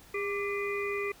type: harmonic tone with a mistuned harmonic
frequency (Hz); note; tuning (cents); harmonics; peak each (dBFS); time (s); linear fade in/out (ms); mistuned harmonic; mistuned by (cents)
404.6; G#4; -45; 1 / 3 / 5 / 6; -32 / -39 / -37 / -38; 0.14-1.12; 5; 3; -57
effects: pink hiss -55 dBFS RMS until 1.2 s